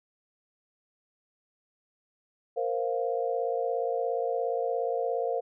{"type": "chord", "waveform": "sine", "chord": "Bb suspended second", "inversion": "none", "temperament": "equal", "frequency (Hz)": [466.2, 523.3, 698.5], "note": ["Bb4", "C5", "F5"], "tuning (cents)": [0, 0, 0], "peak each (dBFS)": [-30, -31, -32], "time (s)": [2.56, 5.41], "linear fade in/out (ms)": 20, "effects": []}